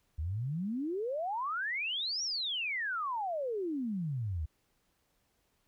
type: exponential two-way sweep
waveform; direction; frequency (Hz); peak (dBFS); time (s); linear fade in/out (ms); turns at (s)
sine; up then down; 72.1 to 5800 to 72.1; -32; 0.18-4.46; 10; 2.23
effects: pink hiss -75 dBFS RMS until 5.67 s